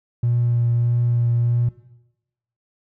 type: tone with vibrato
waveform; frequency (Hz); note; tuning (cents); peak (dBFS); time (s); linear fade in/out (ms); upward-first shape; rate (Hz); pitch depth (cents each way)
triangle; 119.2; A#2; +39; -13; 0.23-1.69; 5; triangle; 1.6; 13
effects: noise-tail reverb RT60 0.9 s tail -19 dB re dry + tanh soft clip ceiling -12 dBFS